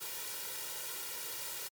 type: noise with comb filter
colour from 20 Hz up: white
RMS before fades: -41 dBFS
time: 0-1.69 s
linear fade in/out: 20 ms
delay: 2.1 ms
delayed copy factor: +0.85
effects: high-pass 150 Hz 12 dB/octave + MP3 96 kbps

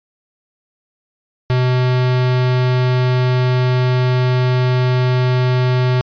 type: tone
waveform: square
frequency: 126.4 Hz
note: B2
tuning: 41 cents sharp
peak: -13 dBFS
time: 1.5-6.01 s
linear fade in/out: 0 ms
effects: resampled to 11025 Hz

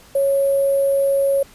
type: tone with sample-and-hold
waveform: sine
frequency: 552 Hz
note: C#5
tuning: 7 cents flat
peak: -14 dBFS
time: 0.15-1.43 s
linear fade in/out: 5 ms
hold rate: 11025 Hz
effects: pink hiss -47 dBFS RMS until 1.54 s + resampled to 32000 Hz

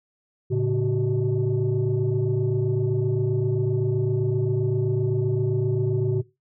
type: tone cluster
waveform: sine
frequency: 111.9 / 139.6 / 376.6 Hz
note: A2 / C#3 / F#4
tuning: +30 / +13 / +31 cents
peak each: -23 dBFS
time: 0.5-6.22 s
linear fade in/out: 20 ms
effects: noise-tail reverb RT60 0.2 s tail -17 dB re dry + tanh soft clip ceiling -15 dBFS

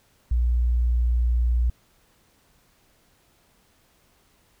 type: tone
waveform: sine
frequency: 59.8 Hz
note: A#1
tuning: 45 cents sharp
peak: -18 dBFS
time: 0.31-1.7 s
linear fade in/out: 5 ms
effects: pink hiss -62 dBFS RMS until 4.6 s

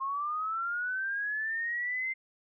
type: linear sweep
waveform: sine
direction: up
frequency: 1064 to 2093 Hz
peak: -30 dBFS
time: 0-2.14 s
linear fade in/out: 20 ms
effects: none

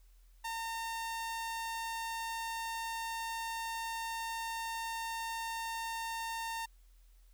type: tone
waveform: sawtooth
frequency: 911 Hz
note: A#5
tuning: 40 cents flat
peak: -33 dBFS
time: 0.44-6.66 s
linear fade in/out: 10 ms
effects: added 42 Hz sine -58 dBFS peak until 7.33 s + white hiss -73 dBFS RMS until 7.33 s

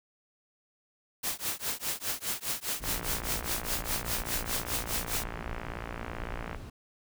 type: noise with tremolo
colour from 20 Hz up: white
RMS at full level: -30 dBFS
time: 1.23-5.24 s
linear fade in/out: 10 ms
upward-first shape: triangle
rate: 4.9 Hz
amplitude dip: 100%
type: noise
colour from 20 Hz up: brown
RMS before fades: -40 dBFS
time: 2.8-6.7 s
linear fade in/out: 5 ms
type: click train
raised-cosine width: 0.5 ms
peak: -22 dBFS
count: 216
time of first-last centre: 2.84-6.547 s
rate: 58 Hz
effects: none

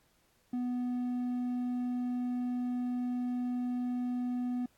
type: tone with hard clipping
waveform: sine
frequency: 246.9 Hz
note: B3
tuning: in tune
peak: -32 dBFS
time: 0.53-4.66 s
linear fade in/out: 5 ms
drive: 3 dB
effects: pink hiss -70 dBFS RMS until 4.77 s + AAC 64 kbps

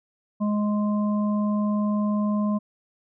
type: harmonic tone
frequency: 208.6 Hz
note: G#3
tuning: 8 cents sharp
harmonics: 1 / 3 / 5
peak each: -21 / -33 / -34 dBFS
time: 0.4-2.59 s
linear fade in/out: 20 ms
effects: none

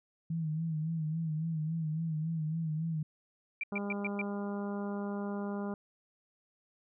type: tone with vibrato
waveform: sine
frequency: 159.4 Hz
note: D#3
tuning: 42 cents sharp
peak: -31 dBFS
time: 0.3-3.03 s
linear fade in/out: 5 ms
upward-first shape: sine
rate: 3.6 Hz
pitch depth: 67 cents each way
type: tone bursts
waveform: sine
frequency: 2355 Hz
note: D7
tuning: 4 cents sharp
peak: -32 dBFS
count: 5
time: 3.61-4.215 s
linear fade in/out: 2 ms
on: 25 ms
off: 120 ms
type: harmonic tone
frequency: 202.1 Hz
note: G#3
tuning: 47 cents flat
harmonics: 1 / 2 / 3 / 4 / 5 / 6 / 7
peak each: -35 / -41 / -45 / -47 / -49 / -51 / -52 dBFS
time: 3.72-5.74 s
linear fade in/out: 2 ms
effects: none

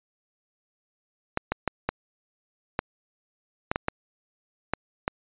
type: clicks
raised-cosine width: 0.5 ms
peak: -9 dBFS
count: 10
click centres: 1.374 / 1.52 / 1.677 / 1.89 / 2.791 / 3.715 / 3.759 / 3.884 / 4.736 / 5.079 s
effects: resampled to 8000 Hz

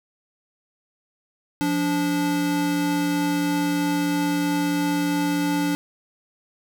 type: tone pair together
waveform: square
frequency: 174.61 / 290 Hz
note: F3 / D4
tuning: 0 / -22 cents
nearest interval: major sixth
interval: 878 cents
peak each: -28 / -22 dBFS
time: 1.61-5.75 s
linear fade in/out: 0 ms
effects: none

